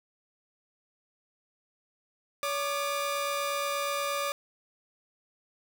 sawtooth tone pair together, 566.8 / 1202 Hz, C#5 / D6, +38 / +40 cents, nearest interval octave + minor second, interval 1302 cents, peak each -28 dBFS, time 2.43-4.32 s, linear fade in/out 0 ms, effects none

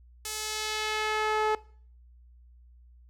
sawtooth tone with band-pass filter sweep, 430.6 Hz, A4, 37 cents flat, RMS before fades -30 dBFS, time 0.25-1.55 s, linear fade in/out 2 ms, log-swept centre 9000 to 890 Hz, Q 0.84, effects noise-tail reverb RT60 0.5 s tail -21 dB re dry + added 60 Hz sine -52 dBFS peak until 3.09 s

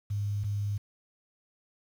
sine tone pair in turn, 102.2 / 102.2 Hz, G#2 / G#2, -27 / -27 cents, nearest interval unison, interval 0 cents, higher neither, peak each -28 dBFS, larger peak neither, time 0.1-0.44 / 0.44-0.78 s, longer neither, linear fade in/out 10 ms, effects 9-bit

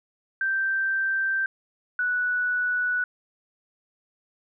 sine tone pair in turn, 1565 / 1477.2 Hz, G6 / F#6, -3 / -3 cents, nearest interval minor second, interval 100 cents, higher first, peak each -22 dBFS, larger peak neither, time 0.41-1.46 / 1.99-3.04 s, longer neither, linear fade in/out 2 ms, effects none

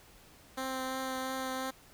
10% pulse tone with vibrato, 261.6 Hz, C4, in tune, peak -26 dBFS, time 0.57-1.71 s, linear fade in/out 10 ms, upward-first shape triangle, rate 2.9 Hz, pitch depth 12 cents each way, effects pink hiss -58 dBFS RMS until 1.93 s

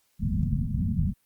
white low-pass noise, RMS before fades -26 dBFS, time 0.19-1.14 s, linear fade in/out 50 ms, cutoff 230 Hz, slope 96 dB/octave, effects white hiss -69 dBFS RMS until 1.25 s + Opus 48 kbps

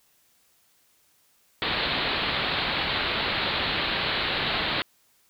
white low-pass noise, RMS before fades -27 dBFS, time 1.62-4.82 s, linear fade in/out 0 ms, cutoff 4300 Hz, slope 96 dB/octave, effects white hiss -64 dBFS RMS until 5.29 s

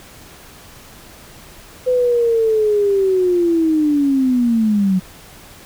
sine linear sweep, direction down, 508 to 182.2 Hz, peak -12 dBFS, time 1.86-5 s, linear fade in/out 20 ms, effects pink hiss -41 dBFS RMS until 5.65 s

